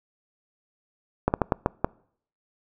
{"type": "slowing click train", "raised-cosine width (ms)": 1, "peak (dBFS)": -6, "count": 6, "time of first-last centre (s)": [1.28, 1.845], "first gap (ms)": 59, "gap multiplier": 1.33, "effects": ["noise-tail reverb RT60 0.6 s tail -25 dB re dry"]}